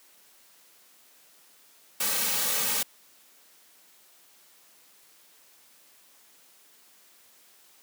white noise with comb filter, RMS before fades -27 dBFS, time 2-2.83 s, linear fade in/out 5 ms, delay 2.9 ms, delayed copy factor -0.85, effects white hiss -58 dBFS RMS until 7.82 s + high-pass 200 Hz 12 dB/octave

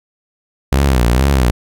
sawtooth tone with vibrato, 64 Hz, C2, 38 cents flat, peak -6 dBFS, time 0.72-1.51 s, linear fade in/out 5 ms, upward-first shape sine, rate 2.2 Hz, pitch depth 160 cents each way, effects none

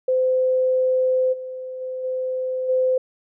sine tone with level steps, 514 Hz, C5, 31 cents flat, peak -16 / -29 / -26 / -22 / -16 dBFS, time 0.08-2.98 s, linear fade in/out 5 ms, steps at 1.32 / 1.8 / 2.03 / 2.68 s, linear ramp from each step 20 ms, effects none

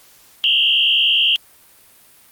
sine tone with frequency modulation, 2996 Hz, F#7, 21 cents sharp, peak -12 dBFS, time 0.44-1.36 s, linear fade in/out 0 ms, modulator 69.7 Hz, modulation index 3.6, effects white hiss -49 dBFS RMS until 2.31 s + Opus 48 kbps

